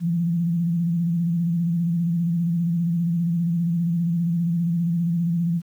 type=tone with vibrato; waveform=sine; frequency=170 Hz; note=F3; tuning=46 cents flat; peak=-19 dBFS; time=0-5.62 s; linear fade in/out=50 ms; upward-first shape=square; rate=15 Hz; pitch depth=44 cents each way; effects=9-bit